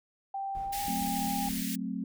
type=tone with pitch glide; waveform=sine; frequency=784 to 804.2 Hz; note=G5 to G5; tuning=0 to +44 cents; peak=-32 dBFS; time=0.34-1.49 s; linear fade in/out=5 ms; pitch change=+44 cents; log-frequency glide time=0.65-0.81 s
type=noise with tremolo; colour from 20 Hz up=brown; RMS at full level=-45 dBFS; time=0.55-1.63 s; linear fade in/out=0 ms; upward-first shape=sine; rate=4.5 Hz; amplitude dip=50%
type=high-pass noise; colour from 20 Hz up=white; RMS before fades=-38 dBFS; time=0.72-1.76 s; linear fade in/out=10 ms; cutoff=1700 Hz; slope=48 dB/octave
type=chord; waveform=sine; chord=F# diminished; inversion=none; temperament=equal; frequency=185 / 220 / 261.6 Hz; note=F#3 / A3 / C4; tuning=0 / 0 / 0 cents; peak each=-36 dBFS; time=0.88-2.04 s; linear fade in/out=2 ms
effects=none